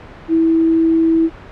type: tone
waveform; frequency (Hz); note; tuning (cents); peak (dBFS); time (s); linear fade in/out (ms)
sine; 326.5; E4; -17; -10; 0.28-1.3; 50
effects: pink hiss -36 dBFS RMS until 1.51 s + low-pass 2000 Hz 12 dB/octave